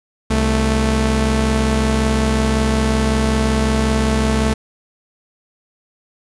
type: tone pair together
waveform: sawtooth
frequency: 65.41 / 220 Hz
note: C2 / A3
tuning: 0 / 0 cents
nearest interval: octave + major sixth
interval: 2100 cents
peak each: -13 dBFS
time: 0.3-4.54 s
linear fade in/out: 10 ms
effects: resampled to 24000 Hz + 7-bit